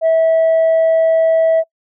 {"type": "tone", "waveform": "sine", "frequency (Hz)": 650, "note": "E5", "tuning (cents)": -24, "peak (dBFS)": -7, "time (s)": [0.01, 1.64], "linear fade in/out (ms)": 50, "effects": ["noise-tail reverb RT60 0.1 s tail -26 dB re dry", "tanh soft clip ceiling -8 dBFS"]}